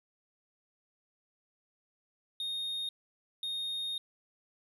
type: tone bursts at uneven times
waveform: triangle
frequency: 3700 Hz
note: A#7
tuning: 14 cents flat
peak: -32 dBFS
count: 2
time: 2.4-2.89 / 3.43-3.98 s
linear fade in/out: 2 ms
effects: resampled to 32000 Hz